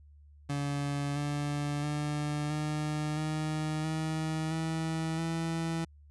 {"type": "tone with pitch steps", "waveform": "30% pulse", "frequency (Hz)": [142.7, 145.61, 148.59, 151.62, 154.72, 157.88, 161.1, 164.39], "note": ["D3", "D3", "D3", "D#3", "D#3", "D#3", "E3", "E3"], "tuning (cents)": [-49, -14, 21, -44, -9, 26, -39, -4], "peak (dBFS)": -28, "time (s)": [0.49, 5.85], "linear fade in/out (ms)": 10, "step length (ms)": 670, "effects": ["added 73 Hz sine -53 dBFS peak until 6.1 s", "resampled to 24000 Hz"]}